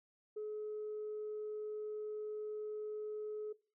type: tone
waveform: sine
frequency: 425.4 Hz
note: G#4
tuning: 42 cents sharp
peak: -38 dBFS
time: 0.36-3.53 s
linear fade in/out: 10 ms
effects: noise-tail reverb RT60 0.4 s tail -22 dB re dry + tanh soft clip ceiling -36 dBFS